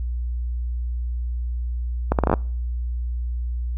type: accelerating click train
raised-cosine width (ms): 1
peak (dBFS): -4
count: 8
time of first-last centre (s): 2.12-2.338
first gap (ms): 68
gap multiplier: 0.72
effects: noise-tail reverb RT60 0.5 s tail -26 dB re dry + added 60 Hz sine -23 dBFS peak until 3.77 s